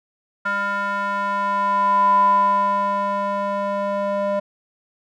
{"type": "tone with band-pass filter sweep", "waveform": "square", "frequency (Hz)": 200.4, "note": "G3", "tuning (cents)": 38, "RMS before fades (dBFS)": -20, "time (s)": [0.45, 4.4], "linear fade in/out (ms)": 10, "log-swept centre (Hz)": [1300, 720], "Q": 9.8, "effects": []}